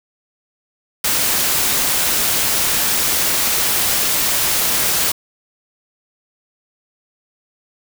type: noise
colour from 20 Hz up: white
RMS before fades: -17 dBFS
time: 1.04-5.12 s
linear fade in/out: 5 ms
effects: none